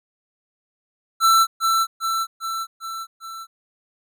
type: tone with echo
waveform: square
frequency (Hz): 1336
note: E6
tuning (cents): +23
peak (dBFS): -13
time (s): 1.2-1.47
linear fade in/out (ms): 50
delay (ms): 400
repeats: 5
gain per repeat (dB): -4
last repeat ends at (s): 3.47
effects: none